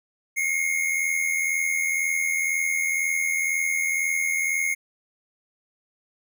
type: tone pair together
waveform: square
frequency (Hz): 2143 / 2225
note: C7 / C#7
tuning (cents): +41 / +6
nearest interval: minor second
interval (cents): 65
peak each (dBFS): -24 / -29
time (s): 0.36-4.75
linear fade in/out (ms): 20
effects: none

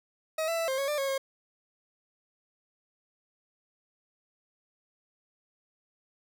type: tone with pitch steps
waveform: 40% pulse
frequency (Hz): 634 / 665 / 661 / 529 / 552 / 594 / 547 / 540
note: D#5 / E5 / E5 / C5 / C#5 / D5 / C#5 / C#5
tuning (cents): +32 / +15 / +5 / +19 / -7 / +20 / -23 / -45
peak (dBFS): -27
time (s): 0.38-1.18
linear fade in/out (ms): 5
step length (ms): 100
effects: none

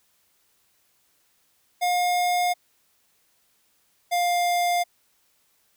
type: tone pair in turn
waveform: square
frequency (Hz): 713 / 703.2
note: F5 / F5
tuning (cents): +36 / +12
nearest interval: unison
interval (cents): 24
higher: first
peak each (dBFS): -21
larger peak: neither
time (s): 1.81-2.54 / 4.11-4.84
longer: neither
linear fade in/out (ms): 20
effects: white hiss -66 dBFS RMS until 5.76 s

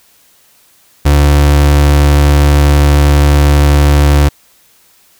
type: tone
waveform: 35% pulse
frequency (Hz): 72.4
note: D2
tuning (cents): -24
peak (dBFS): -3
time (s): 1.05-4.29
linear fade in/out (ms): 10
effects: white hiss -48 dBFS RMS until 5.19 s

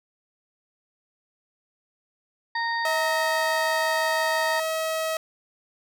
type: harmonic tone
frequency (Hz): 927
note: A#5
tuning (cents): -10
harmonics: 1 / 2 / 4 / 5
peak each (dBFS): -27 / -27 / -40 / -36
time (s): 2.55-4.6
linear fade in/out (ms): 5
type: tone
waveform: sawtooth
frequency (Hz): 640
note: D#5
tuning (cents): +49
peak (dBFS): -21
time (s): 2.85-5.17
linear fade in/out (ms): 2
effects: none

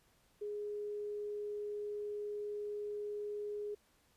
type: tone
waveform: sine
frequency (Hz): 415.3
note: G#4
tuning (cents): 0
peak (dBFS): -38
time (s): 0.41-3.75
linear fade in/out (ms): 10
effects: pink hiss -71 dBFS RMS until 4.16 s + resampled to 32000 Hz

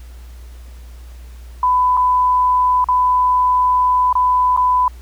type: tone with dropouts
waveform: sine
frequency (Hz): 1000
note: B5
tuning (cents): +21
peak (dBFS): -11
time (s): 1.63-4.88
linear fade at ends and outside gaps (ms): 2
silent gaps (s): 1.969-1.973 / 2.843-2.886 / 4.128-4.153 / 4.565-4.574
effects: added 60 Hz sine -33 dBFS peak until 5.01 s + pink hiss -49 dBFS RMS until 5.01 s

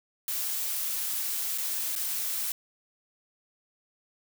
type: noise with dropouts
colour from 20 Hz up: blue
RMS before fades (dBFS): -31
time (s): 0.28-2.52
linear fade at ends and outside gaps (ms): 1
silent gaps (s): 1.578-1.583 / 1.953-1.961
effects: none

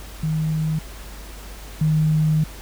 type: tone pair in turn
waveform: sine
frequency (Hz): 157 / 155.38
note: D#3 / D#3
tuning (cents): +16 / -2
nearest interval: unison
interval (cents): 18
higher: first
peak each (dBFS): -19 / -15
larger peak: second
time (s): 0.23-0.79 / 1.81-2.44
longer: second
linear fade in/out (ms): 5
effects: added 50 Hz sine -36 dBFS peak until 2.61 s + pink hiss -41 dBFS RMS until 2.61 s

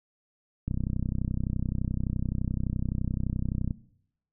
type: click train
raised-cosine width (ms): 5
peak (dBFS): -17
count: 97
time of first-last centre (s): 0.68-3.708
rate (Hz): 31.7
effects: noise-tail reverb RT60 0.7 s tail -18 dB re dry

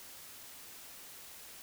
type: silence
effects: white hiss -51 dBFS RMS until 1.62 s

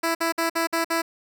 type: tone bursts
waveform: 10% pulse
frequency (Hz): 331.1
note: E4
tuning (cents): +8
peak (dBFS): -13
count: 6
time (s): 0.03-1.02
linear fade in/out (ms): 10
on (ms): 120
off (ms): 54
effects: none

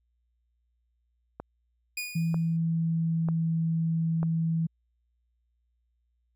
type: click train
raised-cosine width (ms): 1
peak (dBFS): -22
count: 4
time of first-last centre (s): 1.4-4.23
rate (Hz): 1.06
type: tone with exponential decay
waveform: sawtooth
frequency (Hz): 2457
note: D#7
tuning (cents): -22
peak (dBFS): -26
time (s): 1.97-2.57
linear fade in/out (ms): 5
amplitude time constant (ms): 130
type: tone with pitch glide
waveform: sine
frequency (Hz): 164.81 to 163.58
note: E3 to E3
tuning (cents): 0 to -13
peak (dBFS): -24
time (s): 2.15-4.67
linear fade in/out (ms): 10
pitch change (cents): -13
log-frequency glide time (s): 2.49-3.58
effects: added 59 Hz sine -70 dBFS peak until 6.35 s

